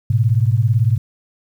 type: beating tone pair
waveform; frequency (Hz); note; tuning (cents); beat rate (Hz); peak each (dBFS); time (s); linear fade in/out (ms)
sine; 107.4 / 125.4; A2 / B2; -41 / +27; 18; -14 / -16; 0.1-0.98; 5
effects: 8-bit